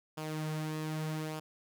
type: tone with flanger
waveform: sawtooth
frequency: 155.56 Hz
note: D#3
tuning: in tune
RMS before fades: -37 dBFS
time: 0.17-1.4 s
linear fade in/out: 10 ms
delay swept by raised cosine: 0.49 to 5.09 ms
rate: 0.82 Hz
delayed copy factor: -0.5
effects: none